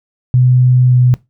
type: tone with pitch glide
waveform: sine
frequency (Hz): 126.1 to 124.87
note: B2 to B2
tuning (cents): +36 to +20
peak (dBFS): -6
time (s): 0.34-1.14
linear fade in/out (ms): 0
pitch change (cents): -16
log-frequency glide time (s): 0.88-0.95
effects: noise-tail reverb RT60 0.2 s tail -19 dB re dry